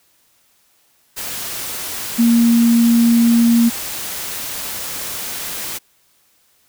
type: tone in noise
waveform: sine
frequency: 233.3 Hz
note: A#3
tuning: 2 cents sharp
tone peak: -9 dBFS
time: 2.18-3.7 s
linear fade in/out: 20 ms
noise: white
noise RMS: -26 dBFS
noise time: 1.16-5.79 s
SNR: +14 dB
effects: white hiss -58 dBFS RMS until 6.68 s